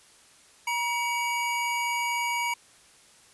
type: tone pair together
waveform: square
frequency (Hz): 952.7 / 2266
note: A#5 / C#7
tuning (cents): +37 / +37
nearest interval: octave + minor third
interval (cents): 1500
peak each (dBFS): -29 / -30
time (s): 0.67-2.54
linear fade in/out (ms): 5
effects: white hiss -56 dBFS RMS until 3.33 s + resampled to 24000 Hz